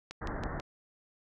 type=click train; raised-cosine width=0.2 ms; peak=-24 dBFS; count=4; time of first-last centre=0.11-0.599 s; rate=6.13 Hz
type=low-pass noise; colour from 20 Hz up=pink; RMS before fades=-37 dBFS; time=0.21-0.61 s; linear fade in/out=10 ms; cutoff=1900 Hz; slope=96 dB/octave
effects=none